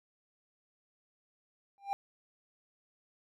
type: tone with exponential growth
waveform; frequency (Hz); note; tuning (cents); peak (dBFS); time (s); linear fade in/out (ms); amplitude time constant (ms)
triangle; 796; G5; +26; -25; 1.78-1.93; 0; 32
effects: none